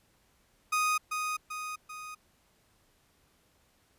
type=tone with echo; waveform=30% pulse; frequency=1244.5 Hz; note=D#6; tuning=in tune; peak=-23 dBFS; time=0.72-0.98 s; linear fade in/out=10 ms; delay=390 ms; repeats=3; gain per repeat=-5 dB; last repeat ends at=2.15 s; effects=pink hiss -68 dBFS RMS until 3.98 s + resampled to 32000 Hz